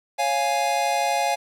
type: chord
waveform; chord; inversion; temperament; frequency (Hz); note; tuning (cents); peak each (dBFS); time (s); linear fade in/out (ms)
square; Db major; none; equal; 554.4 / 698.5 / 830.6; Db5 / F5 / Ab5; 0 / 0 / 0; -29 / -25 / -24; 0.18-1.36; 20
effects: low-pass 11000 Hz 12 dB/octave + 9-bit